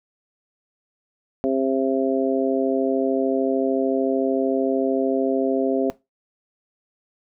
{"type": "harmonic tone", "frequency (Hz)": 133.4, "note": "C3", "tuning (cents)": 34, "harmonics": [2, 3, 4, 5], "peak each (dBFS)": [-22, -24, -25, -26], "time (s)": [1.44, 5.9], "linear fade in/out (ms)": 0, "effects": ["noise-tail reverb RT60 0.2 s tail -18 dB re dry"]}